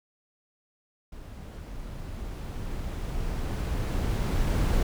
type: noise with level ramp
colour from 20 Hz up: brown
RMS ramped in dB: -42 to -23 dBFS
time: 1.12-4.83 s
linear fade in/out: 5 ms
effects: none